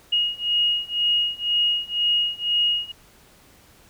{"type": "beating tone pair", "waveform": "sine", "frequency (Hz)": [2874, 2876], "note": ["F7", "F#7"], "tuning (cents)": [49, -50], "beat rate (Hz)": 2, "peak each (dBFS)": [-23, -22], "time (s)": [0.12, 2.92], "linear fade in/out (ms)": 10, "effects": ["pink hiss -53 dBFS RMS until 3.89 s"]}